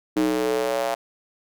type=tone with high-pass filter sweep; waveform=square; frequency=62.2 Hz; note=B1; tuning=13 cents sharp; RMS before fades=-23 dBFS; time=0.16-0.95 s; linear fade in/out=10 ms; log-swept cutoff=300 to 670 Hz; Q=4.3; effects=none